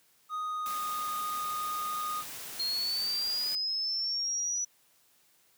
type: tone with pitch glide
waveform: triangle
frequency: 1244.5 to 1233.8 Hz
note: D#6 to D#6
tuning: 0 to -15 cents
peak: -30 dBFS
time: 0.29-2.24 s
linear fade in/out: 50 ms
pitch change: -15 cents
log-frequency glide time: 0.46-0.93 s
type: noise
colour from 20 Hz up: white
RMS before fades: -42 dBFS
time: 0.66-3.55 s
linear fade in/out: 0 ms
type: linear sweep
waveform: sine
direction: up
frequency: 4219 to 5920 Hz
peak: -29 dBFS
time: 2.59-4.65 s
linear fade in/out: 10 ms
effects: white hiss -66 dBFS RMS until 5.57 s + high-pass 80 Hz 12 dB/octave

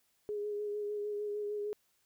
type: tone with vibrato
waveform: sine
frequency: 415.3 Hz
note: G#4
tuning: in tune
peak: -34 dBFS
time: 0.29-1.73 s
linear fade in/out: 0 ms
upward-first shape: sine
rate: 6.6 Hz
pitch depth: 22 cents each way
effects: white hiss -74 dBFS RMS until 2.05 s

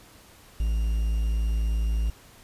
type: tone with quantisation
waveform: triangle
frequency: 55 Hz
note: A1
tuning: in tune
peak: -20 dBFS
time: 0.6-2.1 s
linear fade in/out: 0 ms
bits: 8
effects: pink hiss -52 dBFS RMS until 2.43 s + resampled to 32000 Hz

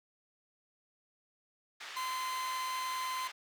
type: band-pass noise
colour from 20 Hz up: pink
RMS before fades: -46 dBFS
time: 1.8-3.32 s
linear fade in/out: 10 ms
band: 1400 to 4000 Hz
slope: 12 dB/octave
type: tone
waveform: 40% pulse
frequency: 1030 Hz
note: C6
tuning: 28 cents flat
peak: -34 dBFS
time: 1.96-3.28 s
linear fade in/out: 10 ms
effects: none

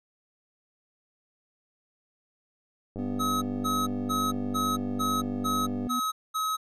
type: click train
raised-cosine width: 2 ms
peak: -24 dBFS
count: 287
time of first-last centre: 2.96-5.869 s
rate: 98.3 Hz
type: tone with pitch glide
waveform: triangle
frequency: 246.9 to 245.3 Hz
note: B3 to B3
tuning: 0 to -12 cents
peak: -28 dBFS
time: 2.98-6 s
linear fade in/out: 10 ms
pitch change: -12 cents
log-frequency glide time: 3.35-5.34 s
type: tone bursts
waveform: square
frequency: 1277 Hz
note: D#6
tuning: 45 cents sharp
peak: -27 dBFS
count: 8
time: 3.19-6.57 s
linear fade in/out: 20 ms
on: 230 ms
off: 220 ms
effects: resampled to 32000 Hz

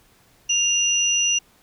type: tone pair together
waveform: sine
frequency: 2800 / 5892 Hz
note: F7 / F#8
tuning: +4 / -8 cents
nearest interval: octave + minor second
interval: 1288 cents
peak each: -20 dBFS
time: 0.49-1.39 s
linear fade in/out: 10 ms
effects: pink hiss -57 dBFS RMS until 1.62 s

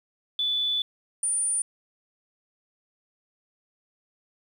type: tone pair in turn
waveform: sine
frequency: 3475 / 9277 Hz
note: A7 / D9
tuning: -22 / -22 cents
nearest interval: octave + perfect fourth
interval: 1700 cents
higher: second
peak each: -23 dBFS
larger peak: neither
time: 0.39-0.82 / 1.23-1.62 s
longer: first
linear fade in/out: 2 ms
effects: 9-bit

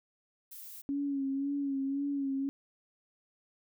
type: noise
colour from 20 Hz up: violet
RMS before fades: -47 dBFS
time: 0.51-0.82 s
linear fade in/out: 10 ms
type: tone with vibrato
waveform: sine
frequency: 277.2 Hz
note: C#4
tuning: in tune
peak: -30 dBFS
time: 0.89-2.49 s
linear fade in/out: 0 ms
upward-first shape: sine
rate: 1.9 Hz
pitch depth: 44 cents each way
effects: none

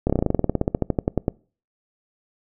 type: slowing click train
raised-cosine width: 2 ms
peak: -6 dBFS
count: 22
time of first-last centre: 0.07-1.281 s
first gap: 27 ms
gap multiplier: 1.07
effects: noise-tail reverb RT60 0.4 s tail -24 dB re dry

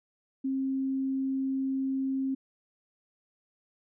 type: tone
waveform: sine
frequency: 267.2 Hz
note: C4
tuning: 36 cents sharp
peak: -27 dBFS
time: 0.44-2.35 s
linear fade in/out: 10 ms
effects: none

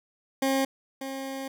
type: tone pair in turn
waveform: 20% pulse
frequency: 268.9 / 268.9 Hz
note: C4 / C4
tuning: +47 / +47 cents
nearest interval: unison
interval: 0 cents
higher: neither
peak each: -18 / -28 dBFS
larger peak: first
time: 0.42-0.65 / 1.01-1.48 s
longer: second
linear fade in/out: 5 ms
effects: none

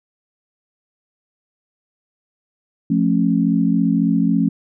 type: chord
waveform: sine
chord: F augmented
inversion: none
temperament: just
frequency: 174.61 / 218.3 / 272.8 Hz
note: F3 / A3 / C#4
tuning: 0 / -13 / -28 cents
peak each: -18 dBFS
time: 2.9-4.49 s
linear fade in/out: 5 ms
effects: none

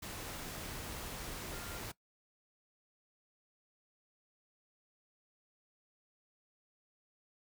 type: tone in noise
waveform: sine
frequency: 1396.9 Hz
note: F6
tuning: in tune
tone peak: -52 dBFS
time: 1.53-1.78 s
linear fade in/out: 10 ms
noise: pink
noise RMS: -44 dBFS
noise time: 0.02-1.92 s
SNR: -11 dB
effects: noise-tail reverb RT60 0.1 s tail -19 dB re dry

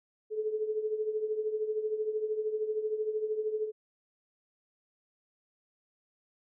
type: tone with tremolo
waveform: sine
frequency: 431.2 Hz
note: A4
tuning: 35 cents flat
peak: -26 dBFS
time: 0.3-3.72 s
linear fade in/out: 50 ms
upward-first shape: triangle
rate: 13 Hz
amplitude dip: 75%
effects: none

